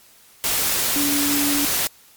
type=tone in noise; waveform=sine; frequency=286.9 Hz; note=D4; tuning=40 cents flat; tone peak=-21 dBFS; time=0.96-1.65 s; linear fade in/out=0 ms; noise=white; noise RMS=-21 dBFS; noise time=0.44-1.87 s; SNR=-3 dB; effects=white hiss -51 dBFS RMS until 2.16 s + MP3 96 kbps